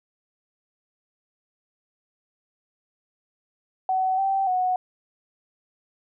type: tone with pitch steps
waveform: sine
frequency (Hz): 753 / 777 / 736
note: F#5 / G5 / F#5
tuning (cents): +30 / -16 / -9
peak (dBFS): -20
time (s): 3.89-4.76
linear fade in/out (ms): 2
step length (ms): 290
effects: none